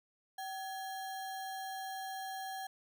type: tone with sample-and-hold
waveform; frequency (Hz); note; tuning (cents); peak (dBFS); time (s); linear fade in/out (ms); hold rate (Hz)
sine; 767; G5; -38; -39; 0.38-2.67; 5; 2450
effects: none